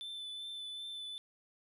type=tone with vibrato; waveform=triangle; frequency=3520 Hz; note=A7; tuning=in tune; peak=-40 dBFS; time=0.01-1.18 s; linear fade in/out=0 ms; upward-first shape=triangle; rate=2.6 Hz; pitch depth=20 cents each way; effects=none